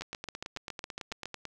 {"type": "two click trains", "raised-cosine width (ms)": 0.2, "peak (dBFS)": [-20, -21], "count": [10, 14], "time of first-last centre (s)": [[0.01, 1.257], [0.02, 1.453]], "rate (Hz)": [7.22, 9.07], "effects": []}